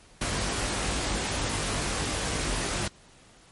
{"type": "noise with comb filter", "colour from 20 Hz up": "pink", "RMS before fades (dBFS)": -29, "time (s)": [0.21, 2.88], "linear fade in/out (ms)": 5, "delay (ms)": 20, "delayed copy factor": 0.9, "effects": ["pink hiss -55 dBFS RMS until 3.51 s", "MP3 48 kbps"]}